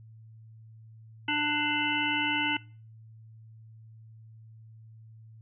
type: harmonic tone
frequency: 296.9 Hz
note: D4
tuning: 19 cents sharp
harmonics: 1 / 3 / 5 / 7 / 9 / 10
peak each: -33 / -33 / -33 / -33 / -33 / -33 dBFS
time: 1.28-2.57 s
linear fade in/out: 5 ms
effects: noise-tail reverb RT60 0.4 s tail -23 dB re dry + added 111 Hz sine -48 dBFS peak until 5.41 s